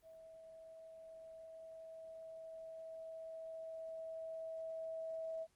sine tone with level ramp, 648 Hz, E5, 30 cents flat, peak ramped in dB -55 to -40 dBFS, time 0.02-5.47 s, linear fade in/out 50 ms, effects pink hiss -75 dBFS RMS until 5.55 s + Opus 24 kbps

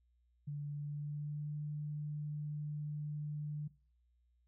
sine tone with pitch glide, 145.5 to 149.07 Hz, D3 to D3, -16 to +26 cents, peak -38 dBFS, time 0.47-3.68 s, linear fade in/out 10 ms, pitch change +42 cents, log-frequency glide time 0.67-1.56 s, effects noise-tail reverb RT60 0.4 s tail -19 dB re dry + added 60 Hz sine -70 dBFS peak until 4.47 s

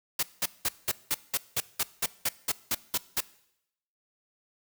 white noise bursts, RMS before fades -27 dBFS, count 14, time 0.19-3.206 s, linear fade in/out 5 ms, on 39 ms, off 190 ms, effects noise-tail reverb RT60 0.8 s tail -20 dB re dry

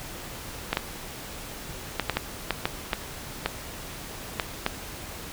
clicks, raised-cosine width 0.3 ms, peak -7 dBFS, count 11, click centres 0.73 / 0.771 / 1.997 / 2.097 / 2.17 / 2.507 / 2.655 / 2.932 / 3.46 / 4.398 / 4.664 s, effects pink hiss -39 dBFS RMS until 5.32 s

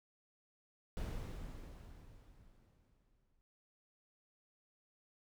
brown noise with exponential decay, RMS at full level -39 dBFS, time 0.97-3.41 s, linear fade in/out 0 ms, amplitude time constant 530 ms, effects none

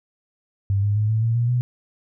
sine tone with pitch steps, 99 / 102.67 / 106.47 / 110.42 / 114.51 / 118.76 / 123.16 Hz, G2 / G#2 / G#2 / A2 / A#2 / A#2 / B2, +18 / -19 / +44 / +7 / -30 / +33 / -4 cents, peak -17 dBFS, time 0.7-1.61 s, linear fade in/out 0 ms, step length 130 ms, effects none

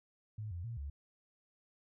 sine tone with pitch steps, 107.3 / 86.6 / 116.4 / 70.9 Hz, A2 / F2 / A#2 / C#2, -43 / -14 / -2 / +40 cents, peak -39 dBFS, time 0.38-0.9 s, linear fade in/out 5 ms, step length 130 ms, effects none

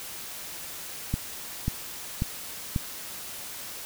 click train, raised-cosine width 5 ms, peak -13 dBFS, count 4, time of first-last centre 1.14-2.762 s, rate 1.85 Hz, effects white hiss -39 dBFS RMS until 3.85 s

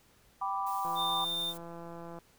sine chord, G major, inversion none, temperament equal, 784 / 987.8 / 1174.7 Hz, G5 / B5 / D6, 0 / 0 / 0 cents, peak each -35 dBFS, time 0.41-1.25 s, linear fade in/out 10 ms
blue noise, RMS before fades -49 dBFS, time 0.66-1.58 s, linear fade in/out 10 ms
click train, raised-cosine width 1 ms, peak -32 dBFS, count 227, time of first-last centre 0.85-2.187 s, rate 169 Hz
triangle tone, 3610 Hz, A7, 44 cents sharp, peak -30 dBFS, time 0.95-1.54 s, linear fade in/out 50 ms
effects pink hiss -64 dBFS RMS until 2.38 s

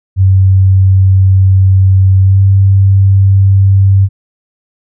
sine tone with pitch glide, 95.3 to 97.36 Hz, G2 to G2, -48 to -11 cents, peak -3 dBFS, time 0.16-4.09 s, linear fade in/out 50 ms, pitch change +37 cents, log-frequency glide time 2.22-2.4 s, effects none

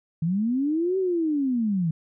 sine linear two-way sweep, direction up then down, 154.7 to 385.9 to 154.7 Hz, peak -21 dBFS, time 0.22-1.91 s, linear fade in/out 5 ms, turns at 0.98 s, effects none

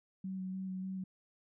sine tone with vibrato, 188.2 Hz, F#3, 30 cents sharp, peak -37 dBFS, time 0.24-1.04 s, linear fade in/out 5 ms, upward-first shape square, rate 3.4 Hz, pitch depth 13 cents each way, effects none

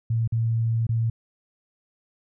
sine tone with dropouts, 114.2 Hz, A#2, 35 cents flat, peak -20 dBFS, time 0.1-1.1 s, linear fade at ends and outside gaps 5 ms, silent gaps 0.276-0.322 / 0.868-0.891 s, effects none

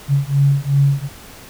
sine beating tone pair, 138.59 / 141.29 Hz, C#3 / C#3, 0 / +33 cents, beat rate 2.7 Hz, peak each -15 dBFS, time 0.08-1.09 s, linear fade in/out 50 ms, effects pink hiss -39 dBFS RMS until 1.49 s

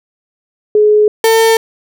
sine / 35% pulse tone pair in turn, 422.3 / 450.2 Hz, G#4 / A4, +29 / +40 cents, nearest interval minor second, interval 111 cents, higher second, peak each -5 dBFS, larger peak neither, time 0.75-1.08 / 1.24-1.57 s, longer neither, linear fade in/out 2 ms, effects none

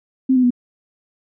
sine tone with pitch steps, 261.6 / 253.3 / 245.2 Hz, C4 / B3 / B3, 0 / +44 / -12 cents, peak -11 dBFS, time 0.29-0.506 s, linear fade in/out 10 ms, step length 72 ms, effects none

